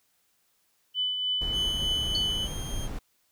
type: tone with tremolo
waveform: sine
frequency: 3000 Hz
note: F#7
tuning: 23 cents sharp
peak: -24 dBFS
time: 0.94-2.48 s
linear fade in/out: 50 ms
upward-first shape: triangle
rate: 3.3 Hz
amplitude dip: 45%
type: noise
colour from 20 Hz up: brown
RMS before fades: -34 dBFS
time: 1.41-2.99 s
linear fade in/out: 5 ms
type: tone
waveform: 20% pulse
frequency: 3200 Hz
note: G7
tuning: 35 cents sharp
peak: -34 dBFS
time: 1.52-2.89 s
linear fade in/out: 50 ms
type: tone with exponential decay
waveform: sine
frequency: 4435 Hz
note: C#8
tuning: in tune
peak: -25 dBFS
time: 2.15-2.3 s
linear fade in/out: 1 ms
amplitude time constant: 32 ms
effects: white hiss -70 dBFS RMS until 3.31 s